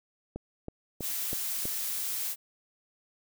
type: click train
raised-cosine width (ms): 2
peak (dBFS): -23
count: 5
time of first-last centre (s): 0.36-1.654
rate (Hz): 3.09
type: noise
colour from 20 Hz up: blue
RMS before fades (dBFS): -33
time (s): 1-2.36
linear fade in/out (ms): 50
effects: none